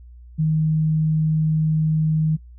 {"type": "tone", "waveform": "sine", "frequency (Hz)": 156.6, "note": "D#3", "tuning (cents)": 11, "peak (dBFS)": -16, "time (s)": [0.38, 2.37], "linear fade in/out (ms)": 20, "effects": ["noise-tail reverb RT60 0.1 s tail -22 dB re dry", "added 60 Hz sine -40 dBFS peak until 2.58 s"]}